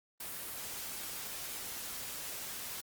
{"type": "noise", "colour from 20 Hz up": "white", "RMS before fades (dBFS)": -42, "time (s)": [0.2, 2.81], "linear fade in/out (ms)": 5, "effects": ["Opus 32 kbps"]}